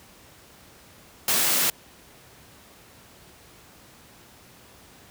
white high-pass noise, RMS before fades -22 dBFS, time 1.28-1.7 s, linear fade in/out 2 ms, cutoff 120 Hz, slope 48 dB/octave, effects pink hiss -51 dBFS RMS until 5.1 s + high-pass 60 Hz 12 dB/octave

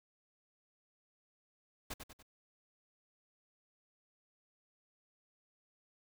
pink noise with echo, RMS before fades -41 dBFS, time 1.9-1.94 s, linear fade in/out 10 ms, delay 96 ms, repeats 3, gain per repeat -6 dB, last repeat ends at 2.228 s, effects none

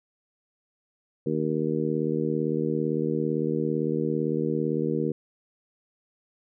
harmonic tone, 77.78 Hz, D#2, in tune, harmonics 2 / 3 / 4 / 5 / 6, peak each -30 / -30 / -30 / -30 / -30 dBFS, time 1.26-5.12 s, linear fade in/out 5 ms, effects none

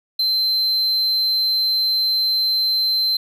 triangle tone, 4100 Hz, C8, 36 cents flat, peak -15 dBFS, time 0.19-3.17 s, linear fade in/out 5 ms, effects none

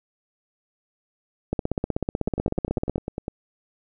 two click trains, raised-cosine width 2 ms, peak -10 / -15 dBFS, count 24 / 11, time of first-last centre 1.53-2.959 / 2.28-3.281 s, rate 16.1 / 9.99 Hz, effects none

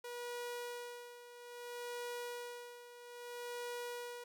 sawtooth tone with tremolo, 483.3 Hz, B4, 38 cents flat, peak -37 dBFS, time 0.04-4.24 s, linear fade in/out 5 ms, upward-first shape sine, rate 0.61 Hz, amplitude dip 75%, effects none

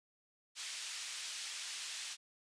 pink band-pass noise, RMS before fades -44 dBFS, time 0.55-2.17 s, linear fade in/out 50 ms, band 2800 to 8500 Hz, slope 12 dB/octave, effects resampled to 22050 Hz

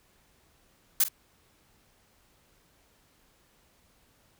blue noise with echo, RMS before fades -22 dBFS, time 1-1.04 s, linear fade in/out 5 ms, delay 46 ms, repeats 1, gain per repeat -13 dB, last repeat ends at 1.086 s, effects pink hiss -65 dBFS RMS until 4.39 s

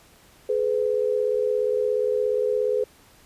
sine tone pair together, 424.6 / 501.7 Hz, G#4 / B4, +38 / +27 cents, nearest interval minor third, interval 289 cents, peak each -23 dBFS, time 0.49-2.84 s, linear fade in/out 5 ms, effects pink hiss -54 dBFS RMS until 3.25 s + resampled to 32000 Hz

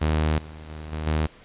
sawtooth tone with level steps, 77.5 Hz, D#2, 6 cents flat, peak -16 / -35 / -31 / -24 / -17 dBFS, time 0.01-1.27 s, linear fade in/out 10 ms, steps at 0.38 / 0.69 / 0.92 / 1.07 s, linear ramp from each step 2 ms, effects pink hiss -50 dBFS RMS until 1.44 s + resampled to 8000 Hz

